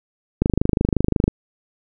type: click train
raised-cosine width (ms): 3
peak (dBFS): -3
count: 23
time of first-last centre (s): 0.42-1.279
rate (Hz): 25.6
effects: none